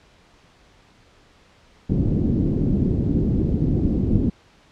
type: low-pass noise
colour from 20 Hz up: white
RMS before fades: -20 dBFS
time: 1.89-4.3 s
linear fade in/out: 10 ms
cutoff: 290 Hz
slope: 24 dB/octave
effects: pink hiss -54 dBFS RMS until 4.71 s + low-pass 5000 Hz 12 dB/octave